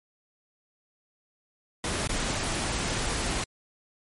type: noise with dropouts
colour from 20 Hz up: pink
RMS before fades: -29 dBFS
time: 1.84-3.44 s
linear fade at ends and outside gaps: 2 ms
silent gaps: 2.074-2.092 s
effects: MP3 48 kbps